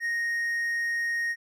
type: tone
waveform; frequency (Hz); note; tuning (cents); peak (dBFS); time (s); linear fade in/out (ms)
triangle; 1864.7; A#6; 0; -24; 0-1.36; 50
effects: none

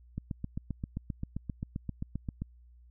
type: click train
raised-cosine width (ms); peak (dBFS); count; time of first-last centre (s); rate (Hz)
5; -22; 18; 0.18-2.42; 7.59
effects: added 60 Hz sine -54 dBFS peak until 2.9 s

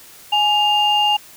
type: tone pair together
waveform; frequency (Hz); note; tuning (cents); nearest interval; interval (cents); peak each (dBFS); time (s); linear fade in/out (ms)
sine; 835 / 2809; G#5 / F7; +9 / +9; octave + major sixth; 2100; -15; 0.32-1.17; 10
effects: tanh soft clip ceiling -7 dBFS + white hiss -43 dBFS RMS until 1.36 s

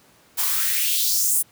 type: noise with high-pass filter sweep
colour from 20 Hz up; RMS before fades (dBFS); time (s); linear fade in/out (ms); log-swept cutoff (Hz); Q
blue; -21; 0.37-1.43; 20; 800 to 10000; 2.8
effects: pink hiss -55 dBFS RMS until 1.51 s + high-pass 100 Hz 12 dB/octave

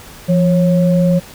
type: tone pair together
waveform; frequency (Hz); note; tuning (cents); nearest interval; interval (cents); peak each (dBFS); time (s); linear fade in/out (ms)
sine; 172.29 / 547; F3 / C#5; -23 / -23; octave + minor sixth; 2000; -10 / -16; 0.28-1.2; 20
effects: pink hiss -37 dBFS RMS until 1.34 s

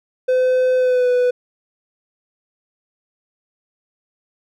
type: tone with pitch glide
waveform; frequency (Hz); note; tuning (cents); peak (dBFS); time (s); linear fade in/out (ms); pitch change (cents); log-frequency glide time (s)
triangle; 510 to 495.5; C5 to B4; -44 to +6; -11; 0.28-1.31; 10; -50; 0.77-1.09
effects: none

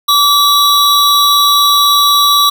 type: tone pair together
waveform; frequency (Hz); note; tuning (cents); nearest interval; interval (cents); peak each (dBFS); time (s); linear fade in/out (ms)
square; 1153 / 3904; D6 / B7; -32 / -21; octave + major sixth; 2111; -10; 0.08-2.5; 10
effects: none

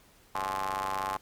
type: ring-modulated tone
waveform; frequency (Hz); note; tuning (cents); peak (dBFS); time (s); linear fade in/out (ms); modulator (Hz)
sawtooth; 96.6; G2; -25; -23; 0.35-1.17; 0; 953
effects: pink hiss -60 dBFS RMS until 1.21 s + MP3 96 kbps

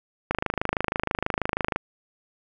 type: click train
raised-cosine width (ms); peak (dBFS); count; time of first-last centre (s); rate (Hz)
0.5; -8; 39; 0.31-1.76; 26.2
effects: none

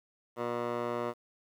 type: tone with band-pass filter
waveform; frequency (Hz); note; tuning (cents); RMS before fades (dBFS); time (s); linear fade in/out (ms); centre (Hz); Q
15% pulse; 120; B2; -49; -34; 0.36-1.14; 50; 770; 1.9
effects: 10-bit

